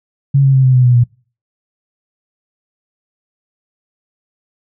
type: tone with pitch steps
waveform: sine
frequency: 138.59 / 135.42 / 132.33 / 129.31 / 126.36 / 123.47 / 120.65 Hz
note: C#3 / C#3 / C3 / C3 / B2 / B2 / B2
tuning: 0 / -40 / +20 / -20 / +40 / 0 / -40 cents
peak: -6 dBFS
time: 0.34-1.04 s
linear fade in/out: 10 ms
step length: 100 ms
effects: noise-tail reverb RT60 0.4 s tail -25 dB re dry